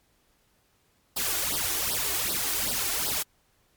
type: noise with flanger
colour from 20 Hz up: white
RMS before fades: -28 dBFS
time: 1.16-3.23 s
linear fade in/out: 10 ms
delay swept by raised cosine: 0.21 to 2.81 ms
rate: 2.6 Hz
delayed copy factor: +0.9
effects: pink hiss -67 dBFS RMS until 3.76 s + MP3 96 kbps